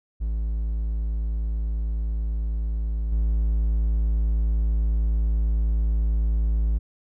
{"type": "tone with level steps", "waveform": "triangle", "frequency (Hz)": 54.6, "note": "A1", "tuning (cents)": -13, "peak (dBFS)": [-21, -17], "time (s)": [0.2, 6.79], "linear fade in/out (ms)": 20, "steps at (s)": 3.12, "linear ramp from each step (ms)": 5, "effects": []}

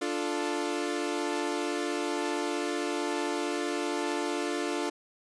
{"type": "chord", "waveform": "sawtooth", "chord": "D minor", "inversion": "none", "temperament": "equal", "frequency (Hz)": [293.7, 349.2, 440], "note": ["D4", "F4", "A4"], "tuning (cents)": [0, 0, 0], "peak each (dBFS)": [-29, -29, -31], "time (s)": [0.01, 4.9], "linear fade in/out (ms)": 10, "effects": ["resampled to 22050 Hz"]}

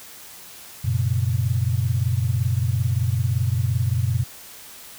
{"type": "tone cluster", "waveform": "sine", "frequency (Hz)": [93.2, 118.5, 136.3], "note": ["F#2", "A#2", "C#3"], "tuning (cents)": [13, 29, -29], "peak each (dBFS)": [-23, -21, -27], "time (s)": [0.84, 4.24], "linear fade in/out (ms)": 10, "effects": ["white hiss -42 dBFS RMS until 4.98 s"]}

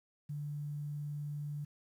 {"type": "tone with quantisation", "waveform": "sine", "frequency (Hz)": 146.83, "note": "D3", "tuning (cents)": 0, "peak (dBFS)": -37, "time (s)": [0.29, 1.65], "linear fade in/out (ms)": 10, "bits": 11, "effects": []}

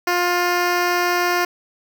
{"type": "tone with notch filter", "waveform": "10% pulse", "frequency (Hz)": 353.4, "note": "F4", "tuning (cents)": 21, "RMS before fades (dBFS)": -19, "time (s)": [0.07, 1.45], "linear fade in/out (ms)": 5, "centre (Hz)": 9200, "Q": 1.7, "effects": []}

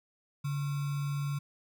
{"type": "tone with sample-and-hold", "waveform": "sine", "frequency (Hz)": 142.7, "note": "D3", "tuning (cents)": -49, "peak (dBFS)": -30, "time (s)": [0.44, 1.39], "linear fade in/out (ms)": 10, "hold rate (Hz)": 1225, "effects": []}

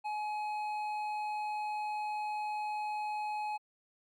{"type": "tone with hard clipping", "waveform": "triangle", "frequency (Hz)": 845, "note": "G#5", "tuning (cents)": 30, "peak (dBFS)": -35, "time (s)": [0.04, 3.58], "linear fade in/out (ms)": 20, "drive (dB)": 11, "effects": ["MP3 96 kbps"]}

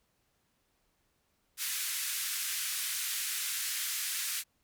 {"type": "band-pass noise", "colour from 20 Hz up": "white", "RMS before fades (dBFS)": -35, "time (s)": [1.57, 4.44], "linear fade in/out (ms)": 50, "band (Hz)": [1500, 14000], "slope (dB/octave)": 24, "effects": ["pink hiss -75 dBFS RMS until 4.63 s"]}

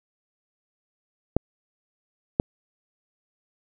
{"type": "clicks", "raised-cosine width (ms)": 2, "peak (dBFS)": -5, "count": 2, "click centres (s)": [1.366, 2.399], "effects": []}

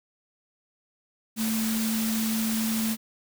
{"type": "tone in noise", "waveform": "sine", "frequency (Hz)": 221.7, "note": "A3", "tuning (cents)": 13, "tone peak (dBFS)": -25, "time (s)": [1.36, 2.97], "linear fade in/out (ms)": 50, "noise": "white", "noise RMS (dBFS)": -32, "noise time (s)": [1.36, 2.97], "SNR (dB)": 4, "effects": []}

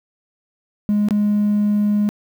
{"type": "tone with dropouts", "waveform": "triangle", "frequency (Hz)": 207.7, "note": "G#3", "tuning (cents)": 0, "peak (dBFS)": -11, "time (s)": [0.89, 2.09], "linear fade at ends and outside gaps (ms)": 0, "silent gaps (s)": [1.086, 1.108], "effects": ["tanh soft clip ceiling -10 dBFS", "8-bit"]}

